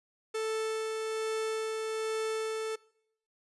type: tone with tremolo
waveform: 45% pulse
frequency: 440.3 Hz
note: A4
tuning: 1 cent sharp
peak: -30 dBFS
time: 0.34-2.76 s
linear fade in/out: 10 ms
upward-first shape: sine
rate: 1.2 Hz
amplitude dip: 25%
effects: noise-tail reverb RT60 0.7 s tail -23 dB re dry + resampled to 24000 Hz